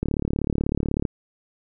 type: click train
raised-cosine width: 3 ms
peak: -10 dBFS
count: 38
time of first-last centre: 0.03-1.052 s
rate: 36.2 Hz
effects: none